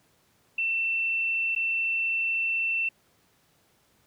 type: tone with dropouts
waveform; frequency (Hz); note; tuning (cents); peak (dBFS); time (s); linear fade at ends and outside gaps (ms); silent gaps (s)
sine; 2686; E7; +32; -24; 0.58-2.89; 5; 1.551-1.561
effects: pink hiss -65 dBFS RMS until 4.06 s + high-pass 80 Hz 12 dB/octave